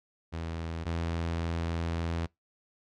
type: tone pair in turn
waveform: sawtooth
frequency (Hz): 82.41 / 83.51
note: E2 / E2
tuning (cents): 0 / +23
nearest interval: unison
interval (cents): 23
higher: second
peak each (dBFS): -30 / -26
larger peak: second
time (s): 0.32-0.85 / 0.85-2.27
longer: second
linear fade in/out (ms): 20
effects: noise-tail reverb RT60 0.2 s tail -26 dB re dry + low-pass 5000 Hz 12 dB/octave